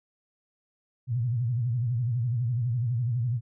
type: tone with vibrato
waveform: sine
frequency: 120 Hz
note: B2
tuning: 49 cents flat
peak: -24 dBFS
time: 1.07-3.41 s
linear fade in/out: 50 ms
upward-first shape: sine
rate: 12 Hz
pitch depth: 130 cents each way
effects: none